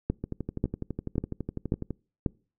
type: two click trains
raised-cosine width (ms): 3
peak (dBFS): -12 / -19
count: 5 / 21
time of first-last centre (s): 0.1-2.262 / 0.24-1.907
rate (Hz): 1.85 / 12
effects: noise-tail reverb RT60 0.4 s tail -26 dB re dry